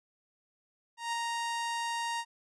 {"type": "tone with ADSR envelope", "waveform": "sawtooth", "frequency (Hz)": 932.3, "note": "A#5", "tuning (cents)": 0, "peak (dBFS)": -26, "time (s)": [0.97, 2.25], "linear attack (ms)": 160, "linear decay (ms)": 4, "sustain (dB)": -2, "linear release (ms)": 57, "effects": ["resampled to 22050 Hz"]}